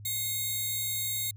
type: tone pair together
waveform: 5% pulse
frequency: 2132 / 3767 Hz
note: C7 / A#7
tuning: +32 / +17 cents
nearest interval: minor seventh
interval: 985 cents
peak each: -26 / -23 dBFS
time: 0.05-1.31 s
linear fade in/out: 5 ms
effects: added 103 Hz sine -43 dBFS peak until 1.36 s